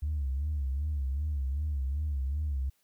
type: tone with vibrato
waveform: sine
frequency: 71 Hz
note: C#2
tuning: 42 cents sharp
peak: -27 dBFS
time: 0.02-2.7 s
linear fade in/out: 10 ms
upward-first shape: sine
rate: 2.6 Hz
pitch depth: 130 cents each way
effects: tanh soft clip ceiling -25 dBFS + white hiss -72 dBFS RMS until 2.83 s